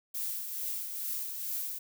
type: noise with tremolo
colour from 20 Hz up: violet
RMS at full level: -34 dBFS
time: 0.14-1.79 s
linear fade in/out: 10 ms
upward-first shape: triangle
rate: 2.3 Hz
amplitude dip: 50%
effects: none